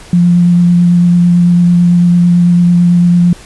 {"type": "tone with vibrato", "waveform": "sine", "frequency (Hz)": 174.61, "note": "F3", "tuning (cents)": 0, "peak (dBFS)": -4, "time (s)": [0.13, 3.33], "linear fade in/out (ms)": 2, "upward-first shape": "triangle", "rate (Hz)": 9, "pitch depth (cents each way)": 15, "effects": ["pink hiss -35 dBFS RMS until 3.45 s", "resampled to 24000 Hz"]}